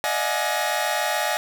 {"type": "tone cluster", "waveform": "sawtooth", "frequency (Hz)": [598, 645, 724, 840, 1879], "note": ["D5", "E5", "F#5", "G#5", "A#6"], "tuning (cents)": [31, -38, -38, 19, 13], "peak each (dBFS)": [-25, -26, -24, -23, -26], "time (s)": [0.04, 1.37], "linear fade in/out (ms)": 0, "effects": []}